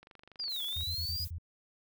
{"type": "click train", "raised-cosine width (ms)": 0.3, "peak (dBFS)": -37, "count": 20, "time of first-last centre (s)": [0.03, 0.809], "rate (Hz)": 24.4}
{"type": "linear two-way sweep", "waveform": "sine", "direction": "down then up", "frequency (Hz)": [4978, 3322, 4978], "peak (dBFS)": -34, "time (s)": [0.39, 1.25], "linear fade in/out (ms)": 10, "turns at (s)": 0.63}
{"type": "noise", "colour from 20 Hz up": "violet", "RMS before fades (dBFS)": -45, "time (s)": [0.48, 1.31], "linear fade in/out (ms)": 50}
{"type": "tone bursts", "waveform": "sine", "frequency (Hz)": 84.1, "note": "E2", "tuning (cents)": 35, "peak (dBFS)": -36, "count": 6, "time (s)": [0.76, 1.384], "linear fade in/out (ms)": 5, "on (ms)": 79, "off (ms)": 30}
{"effects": []}